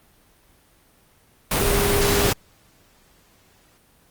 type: tone in noise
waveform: sine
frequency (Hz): 404.1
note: G#4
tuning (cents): -47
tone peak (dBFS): -22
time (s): 1.61-2.3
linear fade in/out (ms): 5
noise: pink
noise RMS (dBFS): -20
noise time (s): 1.51-2.33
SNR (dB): -5
effects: pink hiss -57 dBFS RMS until 4.1 s + Opus 32 kbps